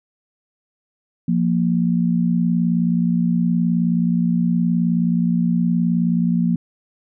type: tone pair together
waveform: sine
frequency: 174.02 / 233.1 Hz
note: F3 / A#3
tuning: -6 / 0 cents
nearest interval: perfect fourth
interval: 506 cents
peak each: -17 / -19 dBFS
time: 1.28-6.56 s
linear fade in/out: 5 ms
effects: none